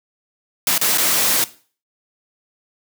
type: noise with dropouts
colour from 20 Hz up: white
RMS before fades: -17 dBFS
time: 0.67-1.44 s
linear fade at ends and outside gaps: 1 ms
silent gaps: 0.779-0.813 / 0.975-0.982 s
effects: noise-tail reverb RT60 0.4 s tail -17 dB re dry + high-pass 150 Hz 12 dB/octave